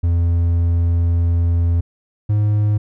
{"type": "tone pair in turn", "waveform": "triangle", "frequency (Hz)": [85.2, 104.94], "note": ["F2", "G#2"], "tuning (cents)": [-42, 18], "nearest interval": "major third", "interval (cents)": 360, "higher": "second", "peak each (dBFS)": -11, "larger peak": "neither", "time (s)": [[0.03, 1.81], [2.29, 2.78]], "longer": "first", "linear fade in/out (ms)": 10, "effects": []}